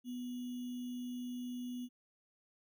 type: tone with sample-and-hold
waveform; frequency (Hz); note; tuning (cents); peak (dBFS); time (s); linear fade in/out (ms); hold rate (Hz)
sine; 246.9; B3; 0; -39; 0.04-1.89; 50; 3150
effects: none